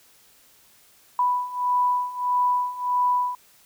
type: beating tone pair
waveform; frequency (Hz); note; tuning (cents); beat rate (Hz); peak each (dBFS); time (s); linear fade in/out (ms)
sine; 987.8 / 989.4; B5 / B5; 0 / +3; 1.6; -25 / -22; 1.19-3.35; 2
effects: white hiss -56 dBFS RMS until 3.65 s